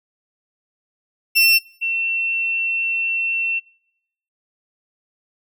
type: tone pair in turn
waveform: 30% pulse / sine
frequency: 2702 / 2702 Hz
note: E7 / E7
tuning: +42 / +42 cents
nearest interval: unison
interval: 0 cents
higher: neither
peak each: -9 / -19 dBFS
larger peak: first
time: 1.35-1.59 / 1.81-3.6 s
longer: second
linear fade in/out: 20 ms
effects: noise-tail reverb RT60 0.8 s tail -24 dB re dry